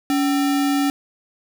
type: tone with sample-and-hold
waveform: sine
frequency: 282.2 Hz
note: C#4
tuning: 31 cents sharp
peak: -16 dBFS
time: 0.1-0.9 s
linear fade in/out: 0 ms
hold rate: 1050 Hz
effects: none